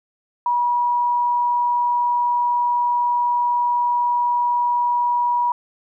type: tone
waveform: sine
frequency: 966 Hz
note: B5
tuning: 39 cents flat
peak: -16 dBFS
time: 0.46-5.52 s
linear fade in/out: 2 ms
effects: none